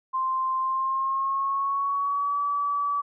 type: tone with pitch glide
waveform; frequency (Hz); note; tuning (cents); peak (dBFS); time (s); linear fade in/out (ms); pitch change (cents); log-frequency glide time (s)
sine; 1046.5 to 1147.8; C6 to D6; 0 to -40; -23; 0.13-3.02; 20; +160; 0.6-2.4
effects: none